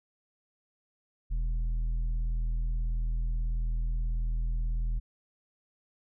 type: tone with tanh clipping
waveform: sine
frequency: 40.8 Hz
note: E1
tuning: 17 cents flat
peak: -28 dBFS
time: 1.3-5 s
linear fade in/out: 20 ms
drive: 6 dB
effects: none